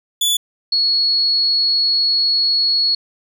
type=tone pair in turn; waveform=sawtooth / sine; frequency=3454 / 4352 Hz; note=A7 / C#8; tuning=-33 / -33 cents; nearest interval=major third; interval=400 cents; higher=second; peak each=-11 / -13 dBFS; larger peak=first; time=0.21-0.37 / 0.72-2.95 s; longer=second; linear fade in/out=5 ms; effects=none